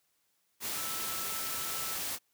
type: tone in noise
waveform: sine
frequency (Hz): 1318.5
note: E6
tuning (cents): 0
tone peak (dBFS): -44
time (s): 0.74-1.99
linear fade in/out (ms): 50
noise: white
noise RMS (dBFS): -36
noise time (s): 0.6-2.19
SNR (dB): -11
effects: white hiss -75 dBFS RMS until 2.33 s + high-pass 60 Hz 12 dB/octave